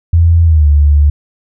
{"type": "tone with pitch glide", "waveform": "sine", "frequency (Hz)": [83.9, 73.04], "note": ["E2", "D2"], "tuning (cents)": [31, -9], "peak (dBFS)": -4, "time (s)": [0.13, 1.1], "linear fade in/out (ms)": 5, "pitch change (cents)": -240, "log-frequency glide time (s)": [0.44, 0.68], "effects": []}